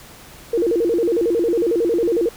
sine tone with vibrato, 400 Hz, G4, 35 cents sharp, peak -15 dBFS, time 0.53-2.29 s, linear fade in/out 5 ms, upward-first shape square, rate 11 Hz, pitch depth 260 cents each way, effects pink hiss -42 dBFS RMS until 2.36 s

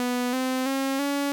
sawtooth tone with pitch steps, 246.9 / 258.3 / 270.2 / 282.6 Hz, B3 / C4 / C#4 / C#4, 0 / -22 / -44 / +34 cents, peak -20 dBFS, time 0-1.32 s, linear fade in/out 0 ms, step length 330 ms, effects none

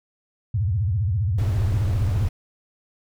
sine tone with vibrato, 98 Hz, G2, in tune, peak -19 dBFS, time 0.54-2.28 s, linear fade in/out 5 ms, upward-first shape sine, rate 15 Hz, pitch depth 300 cents each way
brown noise, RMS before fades -29 dBFS, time 1.38-2.29 s, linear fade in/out 5 ms
effects none

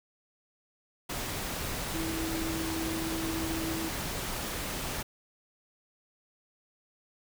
sine tone in noise, 325 Hz, E4, 24 cents flat, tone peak -33 dBFS, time 1.94-3.89 s, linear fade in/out 10 ms, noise pink, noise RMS -35 dBFS, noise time 1.09-5.03 s, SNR -1 dB, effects none

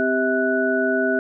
sine tone cluster, 258.1 / 392.9 / 647 / 1479 Hz, C4 / G4 / E5 / F#6, -23 / +4 / -32 / -1 cents, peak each -23 dBFS, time 0-1.19 s, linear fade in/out 0 ms, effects none

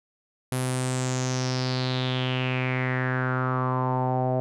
sawtooth tone with low-pass filter sweep, 128.2 Hz, C3, 35 cents flat, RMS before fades -26 dBFS, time 0.52-4.4 s, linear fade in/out 0 ms, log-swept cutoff 11000 to 660 Hz, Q 5.2, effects none

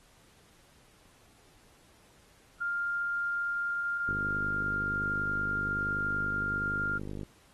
sine tone, 1400 Hz, F6, 4 cents sharp, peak -29 dBFS, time 2.6-6.99 s, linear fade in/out 20 ms
click train, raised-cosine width 3 ms, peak -26 dBFS, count 160, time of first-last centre 4.09-7.232 s, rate 50.6 Hz
effects pink hiss -62 dBFS RMS until 7.53 s + AAC 32 kbps

